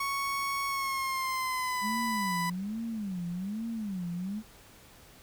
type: tone with pitch glide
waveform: 30% pulse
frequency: 1108.7 to 993.5 Hz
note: C#6 to B5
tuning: 0 to +10 cents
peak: -27 dBFS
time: 0-2.5 s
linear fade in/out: 5 ms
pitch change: -190 cents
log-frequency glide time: 0.67-1.87 s
type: tone with vibrato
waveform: sine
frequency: 199.4 Hz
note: G3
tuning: 30 cents sharp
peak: -32 dBFS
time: 1.81-4.43 s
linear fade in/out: 50 ms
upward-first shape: sine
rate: 1.2 Hz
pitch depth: 250 cents each way
effects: pink hiss -55 dBFS RMS until 5.22 s